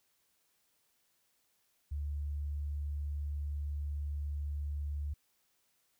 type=tone; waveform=sine; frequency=72.8 Hz; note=D2; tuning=15 cents flat; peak=-34 dBFS; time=1.91-5.14 s; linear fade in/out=10 ms; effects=white hiss -75 dBFS RMS until 5.99 s